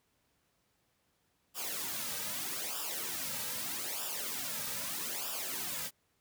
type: noise with flanger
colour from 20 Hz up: white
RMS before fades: -38 dBFS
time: 1.54-5.91 s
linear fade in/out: 50 ms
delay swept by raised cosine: 0.47 to 2.87 ms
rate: 0.8 Hz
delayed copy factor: -0.75
effects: pink hiss -75 dBFS RMS until 6.2 s + high-pass 60 Hz 12 dB/octave